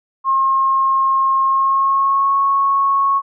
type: tone with pitch glide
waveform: sine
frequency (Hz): 1073 to 1101.3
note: C6 to C#6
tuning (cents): +43 to -12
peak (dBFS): -12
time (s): 0.24-3.22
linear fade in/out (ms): 50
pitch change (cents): +45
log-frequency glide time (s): 1.44-2.34
effects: none